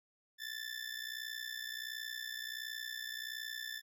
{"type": "ring-modulated tone", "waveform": "20% pulse", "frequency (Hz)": 1760, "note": "A6", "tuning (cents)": 0, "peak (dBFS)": -33, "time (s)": [0.38, 3.82], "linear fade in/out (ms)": 50, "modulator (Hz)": 30.7, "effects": []}